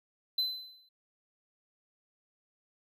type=tone with exponential decay; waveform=triangle; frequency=4040 Hz; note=B7; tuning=39 cents sharp; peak=-24 dBFS; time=0.38-0.89 s; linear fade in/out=5 ms; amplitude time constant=110 ms; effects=none